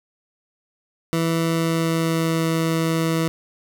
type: tone with pitch glide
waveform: 20% pulse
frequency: 164.81 to 163.01 Hz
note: E3 to E3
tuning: 0 to -19 cents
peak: -14 dBFS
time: 1.13-3.28 s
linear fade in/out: 0 ms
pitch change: -19 cents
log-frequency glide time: 1.42-2.46 s
effects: none